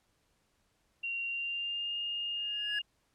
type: tone with pitch glide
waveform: sine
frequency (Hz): 2758 to 2832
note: F7 to F7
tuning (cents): -22 to +23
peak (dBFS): -33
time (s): 1.03-2.82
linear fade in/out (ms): 10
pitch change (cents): +45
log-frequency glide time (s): 1.26-1.97
type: tone with exponential growth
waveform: triangle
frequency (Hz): 1676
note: G#6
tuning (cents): +15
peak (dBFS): -29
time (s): 2.36-2.79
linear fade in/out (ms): 5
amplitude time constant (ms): 92
effects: pink hiss -74 dBFS RMS until 3.14 s + low-pass 11000 Hz 12 dB/octave